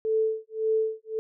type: tone with tremolo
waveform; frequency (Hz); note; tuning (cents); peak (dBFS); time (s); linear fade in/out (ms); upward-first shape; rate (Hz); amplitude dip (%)
sine; 440; A4; 0; -20; 0.05-1.19; 0; sine; 1.8; 100
effects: none